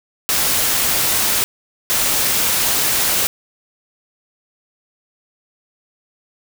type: noise bursts at uneven times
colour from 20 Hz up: white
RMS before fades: -17 dBFS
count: 2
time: 0.29-1.44 / 1.9-3.27 s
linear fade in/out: 0 ms
effects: none